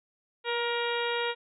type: harmonic tone with a mistuned harmonic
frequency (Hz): 471.9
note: A#4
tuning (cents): +21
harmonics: 1 / 2 / 3 / 4 / 5 / 6 / 7 / 8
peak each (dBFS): -31 / -34 / -36 / -37 / -38 / -39 / -39 / -40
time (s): 0.44-1.35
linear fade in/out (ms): 50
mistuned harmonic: 1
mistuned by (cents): +16
effects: none